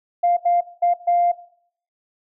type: tone bursts at uneven times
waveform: sine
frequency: 698.5 Hz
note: F5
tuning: in tune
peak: -13 dBFS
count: 4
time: 0.23-0.37 / 0.45-0.61 / 0.82-0.94 / 1.07-1.32 s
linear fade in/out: 10 ms
effects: noise-tail reverb RT60 0.6 s tail -17 dB re dry + tanh soft clip ceiling -9 dBFS